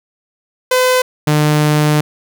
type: tone pair in turn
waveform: sawtooth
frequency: 508 / 150.6 Hz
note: B4 / D3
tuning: +49 / +44 cents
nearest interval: octave + major sixth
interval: 2105 cents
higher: first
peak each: -6 dBFS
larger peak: neither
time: 0.71-1.02 / 1.27-2.01 s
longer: second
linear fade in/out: 5 ms
effects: none